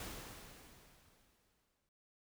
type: noise with exponential decay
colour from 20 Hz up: pink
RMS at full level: -45 dBFS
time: 0-1.89 s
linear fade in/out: 2 ms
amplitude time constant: 410 ms
effects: none